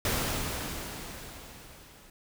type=noise with level ramp; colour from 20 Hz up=pink; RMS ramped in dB=-28 to -55 dBFS; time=0.05-2.1 s; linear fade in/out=2 ms; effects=none